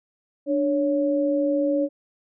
sine tone pair together, 294.4 / 558 Hz, D4 / C#5, +4 / +11 cents, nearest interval major seventh, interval 1107 cents, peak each -22 dBFS, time 0.46-1.89 s, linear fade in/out 50 ms, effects none

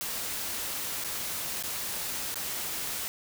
white noise with dropouts, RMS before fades -34 dBFS, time 0.01-3.08 s, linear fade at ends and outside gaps 0 ms, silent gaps 1.039-1.046 / 1.626-1.636 / 2.343-2.357 s, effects none

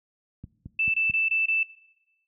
click train, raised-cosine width 5 ms, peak -25 dBFS, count 4, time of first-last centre 0.44-1.098 s, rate 4.56 Hz
sine tone bursts, 2646 Hz, E7, 6 cents sharp, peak -21 dBFS, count 5, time 0.79-1.632 s, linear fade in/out 5 ms, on 150 ms, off 23 ms
effects noise-tail reverb RT60 1.0 s tail -20 dB re dry + high-pass 60 Hz 12 dB/octave

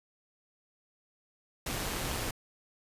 pink noise with amplitude modulation, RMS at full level -33 dBFS, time 1.66-2.31 s, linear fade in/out 5 ms, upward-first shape sine, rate 179 Hz, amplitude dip 35%, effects resampled to 32000 Hz

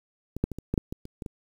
clicks, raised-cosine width 3 ms, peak -20 / -10 / -21 / -23 / -13 / -9 / -20 / -28 / -22 / -22 dBFS, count 10, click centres 0.366 / 0.44 / 0.517 / 0.586 / 0.74 / 0.778 / 0.925 / 1.054 / 1.222 / 1.262 s, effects 8-bit

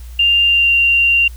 sine tone with pitch glide, 2794 to 2770 Hz, F7 to F7, 0 to -15 cents, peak -9 dBFS, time 0.19-1.28 s, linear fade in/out 5 ms, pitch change -15 cents, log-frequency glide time 0.45-0.73 s, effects added 60 Hz sine -29 dBFS peak until 1.36 s + white hiss -46 dBFS RMS until 1.36 s

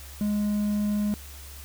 triangle tone, 207.7 Hz, G#3, in tune, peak -21 dBFS, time 0.21-1.14 s, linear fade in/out 0 ms, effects added 70 Hz sine -42 dBFS peak until 1.64 s + white hiss -46 dBFS RMS until 1.64 s

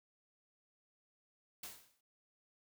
white noise with exponential decay, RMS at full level -44 dBFS, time 1.63-2.01 s, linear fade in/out 5 ms, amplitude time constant 82 ms, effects none

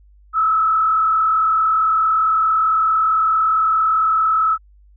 sine tone with frequency modulation, 1300 Hz, E6, 24 cents flat, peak -13 dBFS, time 0.33-4.58 s, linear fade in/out 50 ms, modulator 37.7 Hz, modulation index 0.82, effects added 50 Hz sine -46 dBFS peak until 4.96 s

